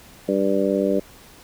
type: harmonic tone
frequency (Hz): 98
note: G2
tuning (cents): 0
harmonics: 2 / 3 / 4 / 5 / 6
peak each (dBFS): -24 / -24 / -24 / -24 / -24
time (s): 0.28-1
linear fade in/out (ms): 10
effects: pink hiss -47 dBFS RMS until 1.43 s